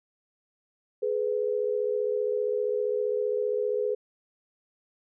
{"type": "tone pair together", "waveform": "sine", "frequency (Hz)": [421.9, 497.1], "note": ["G#4", "B4"], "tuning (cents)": [27, 11], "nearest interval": "minor third", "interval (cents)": 284, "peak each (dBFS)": [-27, -28], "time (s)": [1.02, 3.95], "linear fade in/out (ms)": 10, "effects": []}